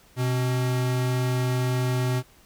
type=tone pair together; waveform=square; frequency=125.93 / 268.7 Hz; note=B2 / C4; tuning=+34 / +46 cents; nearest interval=octave + minor second; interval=1312 cents; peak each=-23 / -35 dBFS; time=0.16-2.23 s; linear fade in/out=50 ms; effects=pink hiss -56 dBFS RMS until 2.45 s